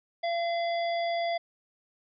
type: harmonic tone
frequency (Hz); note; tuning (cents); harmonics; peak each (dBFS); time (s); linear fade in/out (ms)
682; F5; -41; 1 / 3 / 5 / 7; -27 / -37 / -41 / -44; 0.23-1.38; 10
effects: none